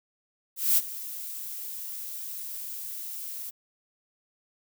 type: noise with ADSR envelope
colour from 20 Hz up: violet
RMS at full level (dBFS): -20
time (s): 0.56-3.51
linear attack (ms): 210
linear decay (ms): 37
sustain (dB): -17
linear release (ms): 19
effects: none